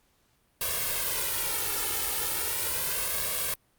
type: noise with flanger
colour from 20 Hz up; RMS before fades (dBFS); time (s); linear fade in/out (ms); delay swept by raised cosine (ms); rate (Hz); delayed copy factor
white; -29; 0.61-3.54; 2; 1.8 to 2.3; 0.36; +0.85
effects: pink hiss -68 dBFS RMS until 3.78 s + Opus 48 kbps